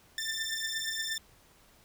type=beating tone pair; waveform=15% pulse; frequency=1780 / 1788.5 Hz; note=A6 / A6; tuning=+20 / +28 cents; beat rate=8.5 Hz; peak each=-29 dBFS; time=0.18-1.18 s; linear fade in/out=2 ms; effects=pink hiss -61 dBFS RMS until 1.84 s